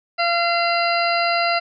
harmonic tone, 686 Hz, F5, 31 cents flat, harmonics 1 / 2 / 3 / 4 / 6 / 7, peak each -20 / -23 / -25 / -26 / -28 / -28 dBFS, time 0.18-1.6 s, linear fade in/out 20 ms, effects none

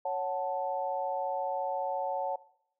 sine chord, F# minor, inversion second, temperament equal, 554.4 / 740 / 880 Hz, C#5 / F#5 / A5, 0 / 0 / 0 cents, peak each -34 dBFS, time 0.05-2.36 s, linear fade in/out 5 ms, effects noise-tail reverb RT60 0.7 s tail -19 dB re dry

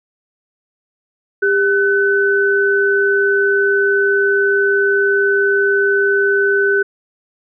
sine tone pair together, 399.2 / 1507 Hz, G4 / F#6, +32 / +31 cents, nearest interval octave + major seventh, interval 2299 cents, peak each -14 dBFS, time 1.42-6.83 s, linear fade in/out 10 ms, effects none

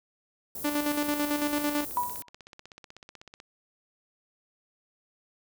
white band-stop noise, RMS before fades -38 dBFS, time 0.55-2.22 s, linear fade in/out 2 ms, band 560 to 11000 Hz, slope 12 dB/octave
sawtooth tone with tremolo, 293.7 Hz, D4, in tune, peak -21 dBFS, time 0.64-1.85 s, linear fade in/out 10 ms, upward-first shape square, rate 9 Hz, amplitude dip 50%
click train, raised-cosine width 0.2 ms, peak -29 dBFS, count 30, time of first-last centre 1.6-3.401 s, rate 16.1 Hz
sine tone with exponential decay, 976 Hz, B5, 21 cents flat, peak -21 dBFS, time 1.97-2.29 s, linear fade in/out 1 ms, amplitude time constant 68 ms
effects none

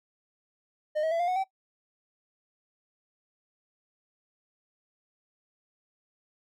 triangle tone with pitch steps, 610 / 638.8 / 669.1 / 700.7 / 733.8 / 768.6 Hz, D#5 / D#5 / E5 / F5 / F#5 / G5, -34 / +45 / +26 / +6 / -15 / -34 cents, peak -23 dBFS, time 0.95-1.442 s, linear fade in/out 20 ms, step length 82 ms, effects noise-tail reverb RT60 0.1 s tail -19 dB re dry

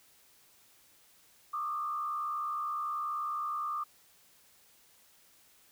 sine tone with frequency modulation, 1200 Hz, D6, 37 cents sharp, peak -32 dBFS, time 1.53-3.84 s, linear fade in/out 10 ms, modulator 69.4 Hz, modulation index 0.73, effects white hiss -63 dBFS RMS until 5.71 s

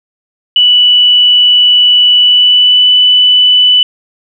sine tone with pitch glide, 2960 to 2986 Hz, F#7 to F#7, 0 to +15 cents, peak -3 dBFS, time 0.56-3.83 s, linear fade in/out 2 ms, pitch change +15 cents, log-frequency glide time 2.18-2.88 s, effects none

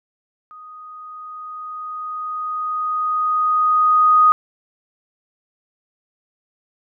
sine tone with level ramp, 1244.5 Hz, D#6, in tune, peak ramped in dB -37 to -8 dBFS, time 0.51-4.32 s, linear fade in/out 0 ms, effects none

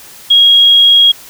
sine tone, 3288 Hz, G#7, 18 cents flat, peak -3 dBFS, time 0.3-1.12 s, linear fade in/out 10 ms, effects white hiss -35 dBFS RMS until 1.29 s

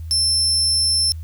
35% pulse tone, 5330 Hz, E8, 18 cents sharp, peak -13 dBFS, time 0.11-1.12 s, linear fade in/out 0 ms, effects added 81 Hz sine -28 dBFS peak until 1.23 s + white hiss -57 dBFS RMS until 1.23 s

